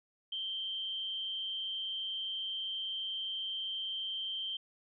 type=tone with amplitude modulation; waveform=sine; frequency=3136 Hz; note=G7; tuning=in tune; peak=-33 dBFS; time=0.32-4.57 s; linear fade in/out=5 ms; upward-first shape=sine; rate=195 Hz; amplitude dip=45%; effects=none